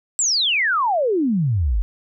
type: exponential sweep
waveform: sine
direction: down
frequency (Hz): 7940 to 44.64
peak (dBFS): -16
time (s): 0.19-1.82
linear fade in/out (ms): 0
effects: none